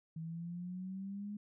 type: exponential sweep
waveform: sine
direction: up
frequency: 160 to 209.1 Hz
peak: -40 dBFS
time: 0.16-1.37 s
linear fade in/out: 5 ms
effects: none